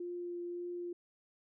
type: tone with vibrato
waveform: sine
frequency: 350.1 Hz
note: F4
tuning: 4 cents sharp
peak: -38 dBFS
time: 0-0.93 s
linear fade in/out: 5 ms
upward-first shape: triangle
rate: 1.8 Hz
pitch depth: 10 cents each way
effects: none